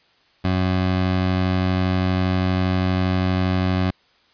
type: tone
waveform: 20% pulse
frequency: 92.5 Hz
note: F#2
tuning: in tune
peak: -13 dBFS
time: 0.44-3.91 s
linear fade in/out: 10 ms
effects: white hiss -58 dBFS RMS until 4.33 s + resampled to 11025 Hz